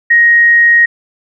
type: tone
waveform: sine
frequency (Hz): 1877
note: A#6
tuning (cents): +11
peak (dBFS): -4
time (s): 0.1-0.86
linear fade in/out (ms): 10
effects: none